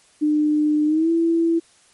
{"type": "tone with pitch glide", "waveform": "sine", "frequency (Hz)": [301.3, 332.4], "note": ["D4", "E4"], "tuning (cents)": [44, 15], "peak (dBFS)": -15, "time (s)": [0.21, 1.6], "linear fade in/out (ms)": 20, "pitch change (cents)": 171, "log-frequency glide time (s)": [0.86, 1.1], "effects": ["white hiss -55 dBFS RMS until 1.93 s", "MP3 48 kbps"]}